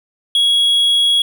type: tone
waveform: triangle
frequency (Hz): 3327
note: G#7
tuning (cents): +2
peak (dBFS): -9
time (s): 0.35-1.22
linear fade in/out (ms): 2
effects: none